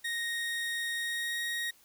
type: tone with pitch glide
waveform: 30% pulse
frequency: 1864.7 to 1879.8 Hz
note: A#6 to A#6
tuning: 0 to +14 cents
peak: -29 dBFS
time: 0.04-1.71 s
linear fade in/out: 10 ms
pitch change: +14 cents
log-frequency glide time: 0.95-1.39 s
effects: white hiss -62 dBFS RMS until 1.84 s